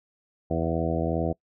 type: harmonic tone with a mistuned harmonic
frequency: 82.41 Hz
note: E2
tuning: in tune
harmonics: 1 / 2 / 3 / 4 / 5 / 6 / 7 / 8 / 9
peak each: -31 / -30 / -33 / -31 / -36 / -32 / -35 / -32 / -36 dBFS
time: 0.5-1.33 s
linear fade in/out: 10 ms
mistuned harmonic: 9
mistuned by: -18 cents
effects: noise-tail reverb RT60 0.1 s tail -25 dB re dry

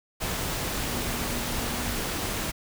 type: tone in noise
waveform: sine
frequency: 240 Hz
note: B3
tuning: 49 cents flat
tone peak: -38 dBFS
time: 0.81-1.97 s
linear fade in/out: 20 ms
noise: pink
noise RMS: -30 dBFS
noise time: 0.2-2.52 s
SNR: -11 dB
effects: none

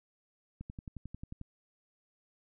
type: click train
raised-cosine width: 5 ms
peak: -30 dBFS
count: 10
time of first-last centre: 0.61-1.414 s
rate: 11.2 Hz
effects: none

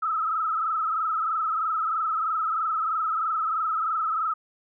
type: tone with frequency modulation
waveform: sine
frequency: 1293 Hz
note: E6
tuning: 34 cents flat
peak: -23 dBFS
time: 0.02-4.34 s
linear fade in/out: 10 ms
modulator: 23.1 Hz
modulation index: 2.3
effects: none

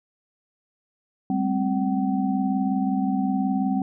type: tone cluster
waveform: sine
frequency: 196.4 / 215.4 / 261.9 / 760 Hz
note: G3 / A3 / C4 / F#5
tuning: +4 / -37 / +2 / +46 cents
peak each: -24 / -32 / -24 / -30 dBFS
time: 1.3-3.82 s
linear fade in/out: 2 ms
effects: none

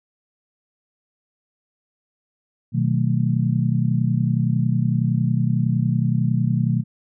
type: chord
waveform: sine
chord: B dominant seventh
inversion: none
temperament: just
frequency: 123.47 / 154.34 / 185.21 / 222.2 Hz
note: B2 / D#3 / F#3 / A3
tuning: 0 / -14 / +2 / +17 cents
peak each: -20 / -22 / -25 / -25 dBFS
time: 2.72-6.84 s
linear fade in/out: 50 ms
effects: none

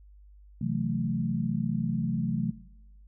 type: chord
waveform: sine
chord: F# half-diminished seventh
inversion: second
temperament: equal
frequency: 130.81 / 164.81 / 185 / 220 Hz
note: C3 / E3 / F#3 / A3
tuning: 0 / 0 / 0 / 0 cents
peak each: -32 dBFS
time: 0.61-2.51 s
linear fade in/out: 5 ms
effects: noise-tail reverb RT60 0.9 s tail -19 dB re dry + added 50 Hz sine -50 dBFS peak until 3.07 s

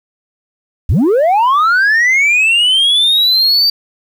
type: linear sweep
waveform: sine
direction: up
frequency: 51.91 to 4663 Hz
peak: -5 dBFS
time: 0.89-3.7 s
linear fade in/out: 5 ms
effects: tanh soft clip ceiling -7 dBFS + 7-bit

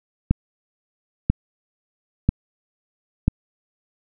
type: click train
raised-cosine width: 5 ms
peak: -3 dBFS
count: 4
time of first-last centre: 0.31-3.28 s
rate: 1.01 Hz
effects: none

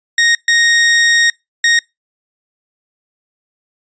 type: tone bursts at uneven times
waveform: sawtooth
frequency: 1864.7 Hz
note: A#6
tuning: in tune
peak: -5 dBFS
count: 3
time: 0.18-0.35 / 0.48-1.3 / 1.64-1.79 s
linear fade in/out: 2 ms
effects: noise-tail reverb RT60 0.2 s tail -26 dB re dry + resampled to 16000 Hz

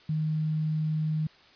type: tone with quantisation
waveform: sine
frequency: 155.56 Hz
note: D#3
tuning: in tune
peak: -25 dBFS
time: 0.09-1.27 s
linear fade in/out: 5 ms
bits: 9
effects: white hiss -56 dBFS RMS until 1.55 s + resampled to 11025 Hz

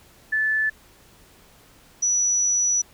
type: tone pair in turn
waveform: sine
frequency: 1744 / 5898 Hz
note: A6 / F#8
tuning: -16 / -6 cents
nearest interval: octave + major sixth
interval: 2110 cents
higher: second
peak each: -19 / -18 dBFS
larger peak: second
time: 0.32-0.7 / 2.02-2.82 s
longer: second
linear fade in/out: 10 ms
effects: pink hiss -53 dBFS RMS until 2.93 s

